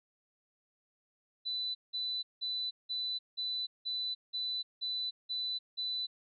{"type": "tone bursts", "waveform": "sine", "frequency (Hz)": 3992, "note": "B7", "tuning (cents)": 18, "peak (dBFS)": -33, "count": 10, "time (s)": [1.45, 6.07], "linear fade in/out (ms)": 20, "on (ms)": 300, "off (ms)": 180, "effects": []}